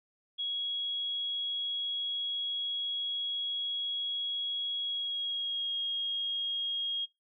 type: tone with pitch glide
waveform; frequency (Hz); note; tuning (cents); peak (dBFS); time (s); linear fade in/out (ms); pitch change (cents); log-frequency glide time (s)
sine; 3322 to 3267; G#7 to G#7; 0 to -29; -31; 0.38-7.06; 20; -29; 4.81-5.74
effects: noise-tail reverb RT60 0.2 s tail -22 dB re dry